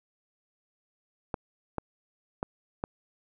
clicks, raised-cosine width 1 ms, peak -16 dBFS, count 4, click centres 1.342 / 1.783 / 2.429 / 2.839 s, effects none

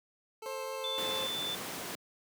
25% pulse tone with pitch glide, 440 to 434.9 Hz, A4 to A4, 0 to -20 cents, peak -38 dBFS, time 0.42-1.24 s, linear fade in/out 5 ms, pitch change -20 cents, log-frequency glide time 0.99-1.08 s
30% pulse tone with vibrato, 528 Hz, C5, 16 cents sharp, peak -35 dBFS, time 0.46-1.27 s, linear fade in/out 0 ms, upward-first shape triangle, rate 4.5 Hz, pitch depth 11 cents each way
sine tone, 3520 Hz, A7, in tune, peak -34 dBFS, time 0.84-1.55 s, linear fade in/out 2 ms
pink noise, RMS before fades -39 dBFS, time 0.98-1.95 s, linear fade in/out 0 ms
effects high-pass 200 Hz 12 dB/octave

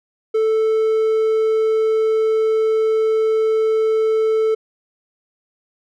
triangle tone, 440 Hz, A4, in tune, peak -12 dBFS, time 0.34-4.55 s, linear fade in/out 10 ms, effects none

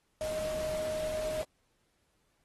sine tone in noise, 622.3 Hz, D#5, in tune, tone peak -32 dBFS, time 0.21-1.43 s, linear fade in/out 0 ms, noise pink, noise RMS -43 dBFS, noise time 0.21-1.43 s, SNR +8 dB, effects pink hiss -75 dBFS RMS until 2.44 s + AAC 32 kbps

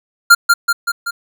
square tone with echo, 1396.9 Hz, F6, in tune, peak -3 dBFS, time 0.3-0.35 s, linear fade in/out 10 ms, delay 190 ms, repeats 4, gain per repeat -4 dB, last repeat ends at 1.11 s, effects none

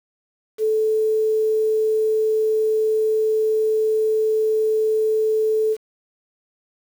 sine tone with quantisation, 435.5 Hz, A4, 18 cents flat, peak -16 dBFS, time 0.58-5.77 s, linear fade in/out 50 ms, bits 7, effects none

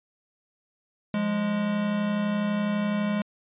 square tone pair together, 175.71 / 207.7 Hz, F3 / G#3, +11 / 0 cents, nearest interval minor third, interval 289 cents, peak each -34 / -25 dBFS, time 1.14-3.22 s, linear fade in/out 2 ms, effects resampled to 8000 Hz

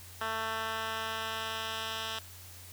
10% pulse tone with band-pass filter sweep, 222.3 Hz, A3, 18 cents sharp, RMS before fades -36 dBFS, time 0.21-2.19 s, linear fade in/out 2 ms, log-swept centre 1700 to 3200 Hz, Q 1.2, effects added 90 Hz sine -51 dBFS peak until 2.72 s + white hiss -51 dBFS RMS until 2.72 s

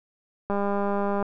click train, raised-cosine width 1 ms, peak -14 dBFS, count 147, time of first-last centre 0.5-1.226 s, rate 201 Hz, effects none

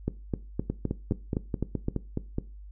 two click trains, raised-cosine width 3 ms, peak -15 / -14 dBFS, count 9 / 8, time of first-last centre 0.7-2.384 / 0.08-1.884 s, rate 4.75 / 3.88 Hz, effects noise-tail reverb RT60 0.3 s tail -18 dB re dry + added 50 Hz sine -42 dBFS peak until 2.71 s

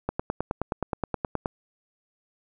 click train, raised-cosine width 1 ms, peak -12 dBFS, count 14, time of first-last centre 0.09-1.458 s, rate 9.5 Hz, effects none

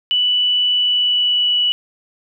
sine tone with pitch glide, 2967 to 2948 Hz, F#7 to F#7, +4 to -7 cents, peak -13 dBFS, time 0.11-1.72 s, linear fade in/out 0 ms, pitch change -11 cents, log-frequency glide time 0.71-1.58 s, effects none

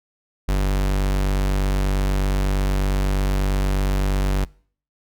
45% pulse tone, 48.39 Hz, G1, 22 cents flat, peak -17 dBFS, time 0.48-4.45 s, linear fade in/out 10 ms, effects noise-tail reverb RT60 0.5 s tail -24 dB re dry

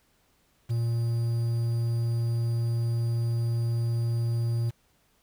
triangle tone with quantisation, 116.7 Hz, A#2, 2 cents sharp, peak -22 dBFS, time 0.69-4.71 s, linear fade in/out 20 ms, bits 8, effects pink hiss -67 dBFS RMS until 5.22 s

